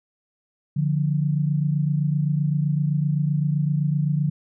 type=tone pair together; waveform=sine; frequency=146.83 / 174.61 Hz; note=D3 / F3; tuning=0 / 0 cents; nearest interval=minor third; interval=300 cents; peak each=-20 / -25 dBFS; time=0.76-4.3 s; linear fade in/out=10 ms; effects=none